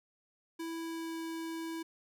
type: tone with pitch glide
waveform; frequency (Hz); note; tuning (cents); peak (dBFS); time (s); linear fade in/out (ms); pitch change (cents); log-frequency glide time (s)
square; 329.6 to 327.7; E4 to E4; 0 to -10; -38; 0.59-1.83; 10; -10; 0.81-1.19
effects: none